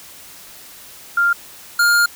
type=tone pair in turn; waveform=sine / square; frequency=1396.9 / 1409.9 Hz; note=F6 / F6; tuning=0 / +16 cents; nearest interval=unison; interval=16 cents; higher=second; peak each=-12 dBFS; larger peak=neither; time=1.17-1.33 / 1.79-2.06 s; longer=second; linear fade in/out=5 ms; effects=white hiss -40 dBFS RMS until 2.15 s